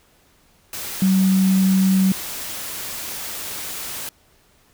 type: tone in noise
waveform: sine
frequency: 190 Hz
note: F#3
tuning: 46 cents sharp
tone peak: -13 dBFS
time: 1.02-2.12 s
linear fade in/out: 2 ms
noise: white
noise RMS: -30 dBFS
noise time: 0.73-4.09 s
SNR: +14 dB
effects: pink hiss -57 dBFS RMS until 4.73 s